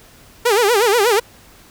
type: tone with vibrato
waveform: sawtooth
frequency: 440 Hz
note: A4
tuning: in tune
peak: -8 dBFS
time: 0.45-1.2 s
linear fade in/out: 10 ms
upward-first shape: sine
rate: 8.3 Hz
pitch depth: 200 cents each way
effects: pink hiss -46 dBFS RMS until 1.7 s